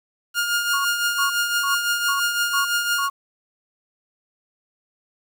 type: tone with tremolo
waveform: sawtooth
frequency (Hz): 1416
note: F6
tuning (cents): +23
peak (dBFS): -14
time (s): 0.34-3.09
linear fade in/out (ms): 50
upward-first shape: triangle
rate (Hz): 5.9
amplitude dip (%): 55
type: tone bursts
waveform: sine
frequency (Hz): 1108.7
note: C#6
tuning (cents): 0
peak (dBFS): -22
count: 6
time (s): 0.73-3.1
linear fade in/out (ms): 10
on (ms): 120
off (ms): 330
effects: 8-bit